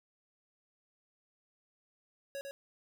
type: tone with echo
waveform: square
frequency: 554.4 Hz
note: C#5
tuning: in tune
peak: -39 dBFS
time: 2.35-2.41 s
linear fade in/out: 0 ms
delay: 100 ms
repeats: 1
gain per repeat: -3 dB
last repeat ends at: 2.51 s
effects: none